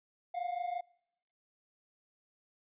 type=tone pair together; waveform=triangle; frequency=700 / 725.8 Hz; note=F5 / F#5; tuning=+4 / -34 cents; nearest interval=minor second; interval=62 cents; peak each=-34 / -36 dBFS; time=0.34-0.81 s; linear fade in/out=10 ms; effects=noise-tail reverb RT60 0.8 s tail -25 dB re dry + resampled to 8000 Hz